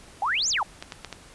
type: exponential two-way sweep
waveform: sine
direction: up then down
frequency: 740 to 7459 to 740 Hz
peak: -22 dBFS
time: 0.22-0.63 s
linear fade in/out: 2 ms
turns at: 0.49 s
type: clicks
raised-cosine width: 0.2 ms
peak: -17 dBFS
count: 4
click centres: 0.825 / 0.922 / 1.047 / 1.127 s
effects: pink hiss -49 dBFS RMS until 1.34 s + resampled to 24000 Hz